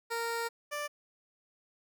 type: tone pair in turn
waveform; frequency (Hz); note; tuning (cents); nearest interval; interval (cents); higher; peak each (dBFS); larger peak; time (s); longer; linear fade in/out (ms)
15% pulse; 463.7 / 588.6; A#4 / D5; -9 / +4; major third; 413; second; -26 / -28; first; 0.1-0.49 / 0.71-0.88; first; 20
effects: none